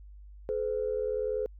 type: tone pair together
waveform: sine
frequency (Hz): 427.2 / 508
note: G#4 / B4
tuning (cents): +49 / +49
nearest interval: minor third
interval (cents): 300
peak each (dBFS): -30 / -31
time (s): 0.49-1.46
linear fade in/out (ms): 0
effects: tanh soft clip ceiling -20 dBFS + added 50 Hz sine -46 dBFS peak until 1.59 s